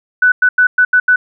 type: tone bursts at uneven times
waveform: sine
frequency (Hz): 1492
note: F#6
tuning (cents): +14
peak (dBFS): -6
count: 6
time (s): 0.22-0.32 / 0.42-0.49 / 0.58-0.67 / 0.78-0.85 / 0.93-1 / 1.08-1.16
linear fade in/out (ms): 5
effects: none